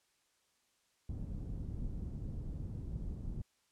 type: low-pass noise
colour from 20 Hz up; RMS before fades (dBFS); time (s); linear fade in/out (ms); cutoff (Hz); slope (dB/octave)
pink; -41; 1.09-3.42; 2; 180; 12
effects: white hiss -75 dBFS RMS until 3.71 s + low-pass 9000 Hz 12 dB/octave